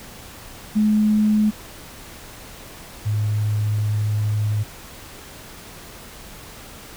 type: tone pair in turn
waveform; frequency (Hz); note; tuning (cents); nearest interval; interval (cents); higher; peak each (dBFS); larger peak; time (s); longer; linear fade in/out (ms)
sine; 212.8 / 105.76; G#3 / G#2; +42 / +32; octave; 1210; first; -14 / -18; first; 0.75-1.51 / 3.05-4.64; second; 20
effects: pink hiss -40 dBFS RMS until 6.96 s